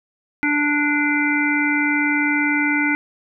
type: harmonic tone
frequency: 293.7 Hz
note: D4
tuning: in tune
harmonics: 1 / 3 / 5 / 7 / 8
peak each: -20 / -28 / -23 / -21 / -26 dBFS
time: 0.43-2.95 s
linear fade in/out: 0 ms
effects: none